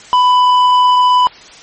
triangle tone with hard clipping, 996 Hz, B5, 14 cents sharp, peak -8 dBFS, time 0.13-1.27 s, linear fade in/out 0 ms, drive 10 dB, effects white hiss -37 dBFS RMS until 1.62 s + MP3 32 kbps

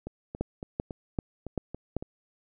two click trains, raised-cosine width 2 ms, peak -15 / -23 dBFS, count 5 / 8, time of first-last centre 0.41-1.966 / 0.07-2.025 s, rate 2.57 / 3.58 Hz, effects none

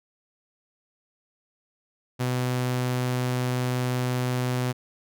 sawtooth tone, 125.6 Hz, B2, 30 cents sharp, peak -20 dBFS, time 2.19-4.73 s, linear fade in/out 20 ms, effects none

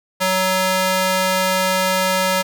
square tone with high-pass filter, 187 Hz, F#3, 19 cents sharp, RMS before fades -18 dBFS, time 0.2-2.43 s, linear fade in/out 20 ms, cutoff 540 Hz, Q 0.63, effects none

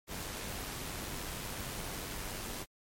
pink noise with amplitude modulation, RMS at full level -39 dBFS, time 0.07-2.66 s, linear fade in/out 50 ms, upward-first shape sine, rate 97.1 Hz, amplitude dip 35%, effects MP3 64 kbps

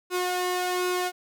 sawtooth tone with flanger, 361.7 Hz, F#4, 39 cents flat, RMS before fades -27 dBFS, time 0.1-1.12 s, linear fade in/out 50 ms, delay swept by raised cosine 0.77 to 1.77 ms, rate 1.3 Hz, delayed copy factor +0.5, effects none

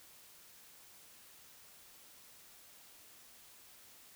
silence, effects white hiss -59 dBFS RMS until 4.15 s

